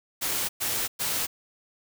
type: noise bursts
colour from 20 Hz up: white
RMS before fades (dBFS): -28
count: 3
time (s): 0.21-1.27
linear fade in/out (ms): 20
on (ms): 280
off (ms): 110
effects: none